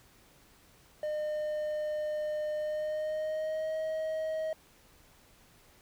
triangle tone with pitch glide, 607 to 632 Hz, D#5 to D#5, -43 to +27 cents, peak -29 dBFS, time 1.03-4.53 s, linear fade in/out 2 ms, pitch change +70 cents, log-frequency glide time 2.57-3.76 s, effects pink hiss -61 dBFS RMS until 5.81 s

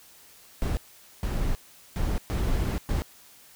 brown noise bursts at uneven times, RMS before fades -26 dBFS, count 5, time 0.62-0.77 / 1.23-1.55 / 1.96-2.18 / 2.3-2.78 / 2.89-3.02 s, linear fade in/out 0 ms, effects white hiss -53 dBFS RMS until 3.55 s

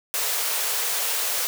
white high-pass noise, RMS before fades -25 dBFS, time 0.14-1.47 s, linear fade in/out 0 ms, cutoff 390 Hz, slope 96 dB/octave, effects none

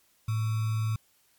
sine tone with sample-and-hold, 110 Hz, A2, in tune, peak -25 dBFS, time 0.28-0.96 s, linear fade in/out 5 ms, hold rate 1225 Hz, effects white hiss -66 dBFS RMS until 1.38 s + MP3 96 kbps

